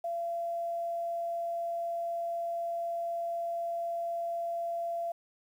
sine tone, 681 Hz, F5, 44 cents flat, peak -31 dBFS, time 0.04-5.12 s, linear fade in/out 5 ms, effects 10-bit

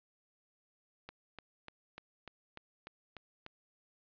click train, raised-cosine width 0.3 ms, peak -30 dBFS, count 9, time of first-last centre 1.09-3.464 s, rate 3.37 Hz, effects resampled to 11025 Hz + 11-bit

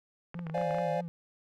clicks, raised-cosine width 0.5 ms, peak -27 dBFS, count 9, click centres 0.344 / 0.392 / 0.468 / 0.498 / 0.579 / 0.614 / 0.708 / 0.746 / 0.785 s
triangle tone with vibrato, 166.8 Hz, E3, 21 cents sharp, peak -34 dBFS, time 0.35-1.08 s, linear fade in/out 0 ms, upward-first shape sine, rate 4.9 Hz, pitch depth 86 cents each way
triangle chord, D half-diminished seventh, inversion third, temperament equal, 523.3 / 587.3 / 698.5 / 830.6 Hz, C5 / D5 / F5 / Ab5, 0 / 0 / 0 / 0 cents, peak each -32 / -31 / -33 / -35 dBFS, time 0.54-1.01 s, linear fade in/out 5 ms
effects none

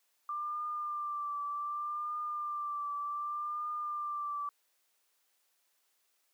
sine tone with vibrato, 1185 Hz, D6, 15 cents sharp, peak -34 dBFS, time 0.29-4.49 s, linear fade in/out 2 ms, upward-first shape triangle, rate 0.66 Hz, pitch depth 40 cents each way, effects white hiss -75 dBFS RMS until 6.33 s + high-pass 400 Hz 12 dB/octave

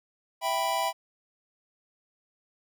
square chord, E minor, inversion none, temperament equal, 659.3 / 784 / 987.8 Hz, E5 / G5 / B5, 0 / 0 / 0 cents, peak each -32 / -31 / -30 dBFS, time 0.41-0.93 s, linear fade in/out 50 ms, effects none

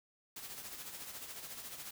white noise with tremolo, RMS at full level -45 dBFS, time 0.36-1.91 s, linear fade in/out 5 ms, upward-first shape sine, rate 14 Hz, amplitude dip 50%, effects none

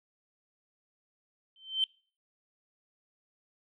sine tone with exponential growth, 3099 Hz, G7, 21 cents flat, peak -21 dBFS, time 1.56-1.84 s, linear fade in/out 1 ms, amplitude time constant 60 ms, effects noise-tail reverb RT60 0.4 s tail -25 dB re dry + tanh soft clip ceiling -17 dBFS

